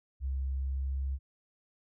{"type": "tone with pitch glide", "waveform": "sine", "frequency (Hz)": [66.8, 67.5], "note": ["C2", "C#2"], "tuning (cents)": [36, -45], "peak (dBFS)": -30, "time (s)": [0.2, 1.19], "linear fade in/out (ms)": 50, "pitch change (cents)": 19, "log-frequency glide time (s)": [0.53, 1.06], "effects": []}